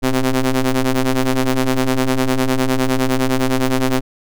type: ring-modulated tone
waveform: sawtooth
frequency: 129.1 Hz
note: C3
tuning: 23 cents flat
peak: -7 dBFS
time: 0.02-4.01 s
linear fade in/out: 20 ms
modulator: 134 Hz
effects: none